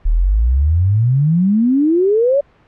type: exponential sweep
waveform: sine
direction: up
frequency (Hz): 36.71 to 583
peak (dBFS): -10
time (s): 0.05-2.41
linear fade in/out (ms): 10
effects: pink hiss -51 dBFS RMS until 2.67 s + low-pass 2000 Hz 12 dB/octave